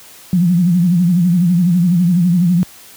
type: tone with vibrato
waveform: sine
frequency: 175.8 Hz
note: F3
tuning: 12 cents sharp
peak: -9 dBFS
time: 0.33-2.63 s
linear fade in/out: 0 ms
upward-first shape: sine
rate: 12 Hz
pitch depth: 99 cents each way
effects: white hiss -40 dBFS RMS until 2.96 s + high-pass 60 Hz 12 dB/octave